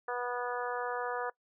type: harmonic tone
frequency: 244.8 Hz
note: B3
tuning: 15 cents flat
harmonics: 2 / 3 / 4 / 5 / 6 / 7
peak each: -37 / -39 / -40 / -41 / -42 / -42 dBFS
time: 0.08-1.3 s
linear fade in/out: 5 ms
effects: noise-tail reverb RT60 0.1 s tail -22 dB re dry